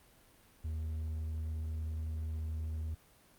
triangle tone, 78.8 Hz, D#2, 23 cents sharp, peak -33 dBFS, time 0.64-2.95 s, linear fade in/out 10 ms, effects pink hiss -63 dBFS RMS until 3.38 s + Opus 32 kbps

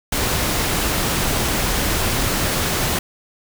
pink noise, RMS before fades -20 dBFS, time 0.12-2.99 s, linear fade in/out 5 ms, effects none

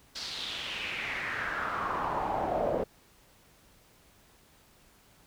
brown noise with band-pass filter sweep, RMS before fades -33 dBFS, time 0.15-2.84 s, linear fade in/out 10 ms, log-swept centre 4700 to 530 Hz, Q 3.8, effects pink hiss -61 dBFS RMS until 5.26 s

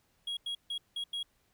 triangle tone bursts at uneven times, 3300 Hz, G#7, 12 cents flat, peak -32 dBFS, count 5, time 0.27-0.37 / 0.46-0.55 / 0.7-0.78 / 0.96-1.04 / 1.13-1.23 s, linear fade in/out 5 ms, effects pink hiss -72 dBFS RMS until 1.53 s

